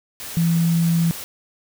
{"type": "tone in noise", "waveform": "sine", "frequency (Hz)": 167.4, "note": "E3", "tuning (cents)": 27, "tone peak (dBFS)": -15, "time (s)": [0.37, 1.11], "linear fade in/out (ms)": 0, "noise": "white", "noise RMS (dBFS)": -33, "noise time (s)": [0.2, 1.24], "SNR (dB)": 15, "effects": []}